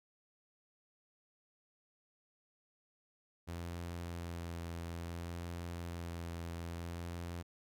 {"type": "tone with vibrato", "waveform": "sawtooth", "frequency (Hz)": 85.3, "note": "F2", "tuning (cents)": -40, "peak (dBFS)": -37, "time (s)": [3.47, 7.43], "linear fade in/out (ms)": 20, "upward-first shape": "sine", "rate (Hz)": 0.59, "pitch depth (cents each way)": 16, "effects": []}